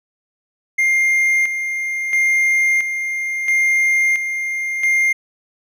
triangle tone with tremolo, 2112 Hz, C7, 16 cents sharp, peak -11 dBFS, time 0.78-5.13 s, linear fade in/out 10 ms, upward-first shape square, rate 0.74 Hz, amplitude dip 55%, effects none

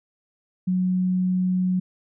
sine tone, 183.6 Hz, F#3, 13 cents flat, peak -19 dBFS, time 0.67-1.8 s, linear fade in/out 10 ms, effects none

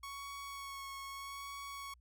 sawtooth tone with vibrato, 1108.7 Hz, C#6, in tune, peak -40 dBFS, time 0.03-1.94 s, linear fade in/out 5 ms, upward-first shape sine, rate 0.8 Hz, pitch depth 17 cents each way, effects added 60 Hz sine -62 dBFS peak until 2 s

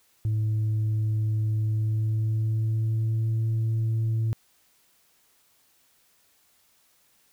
sine tone with pitch glide, 108.4 to 112.03 Hz, A2 to A2, -25 to +32 cents, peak -20 dBFS, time 0.25-4.33 s, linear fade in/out 0 ms, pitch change +57 cents, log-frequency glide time 1.62-3.4 s, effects tanh soft clip ceiling -21 dBFS + white hiss -64 dBFS RMS until 7.32 s

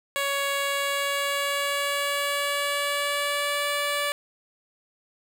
10% pulse tone with pitch glide, 559 to 578.4 Hz, C#5 to D5, +14 to -27 cents, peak -16 dBFS, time 0.16-4.12 s, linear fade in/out 0 ms, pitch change +59 cents, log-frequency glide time 0.51-3.7 s, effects none

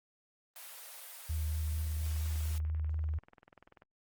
white high-pass noise, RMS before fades -48 dBFS, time 0.56-2.58 s, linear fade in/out 0 ms, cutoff 490 Hz, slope 96 dB/octave
sine tone with vibrato, 77.78 Hz, D#2, in tune, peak -31 dBFS, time 1.29-3.19 s, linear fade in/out 10 ms, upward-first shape sine, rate 4.3 Hz, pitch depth 16 cents each way
click train, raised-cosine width 0.5 ms, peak -40 dBFS, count 41, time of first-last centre 1.87-3.821 s, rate 20.5 Hz
effects Opus 24 kbps

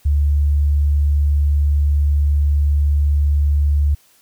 sine tone, 72.6 Hz, D2, 19 cents flat, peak -12 dBFS, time 0.05-3.95 s, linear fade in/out 10 ms, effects white hiss -54 dBFS RMS until 4.21 s

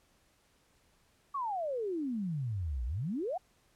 sine exponential two-way sweep, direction down then up, 1163 to 56.2 to 787 Hz, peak -32 dBFS, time 1.34-3.38 s, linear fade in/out 10 ms, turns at 2.85 s, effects pink hiss -69 dBFS RMS until 3.75 s + low-pass 12000 Hz 12 dB/octave

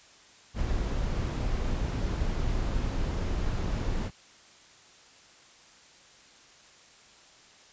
brown noise, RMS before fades -29 dBFS, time 0.54-4.11 s, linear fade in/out 50 ms, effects white hiss -55 dBFS RMS until 7.72 s + resampled to 16000 Hz

